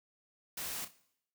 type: noise with echo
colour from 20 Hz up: white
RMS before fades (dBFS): -40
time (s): 0.57-0.85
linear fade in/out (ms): 5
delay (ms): 31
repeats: 2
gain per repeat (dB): -11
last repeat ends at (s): 0.912
effects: noise-tail reverb RT60 0.7 s tail -18 dB re dry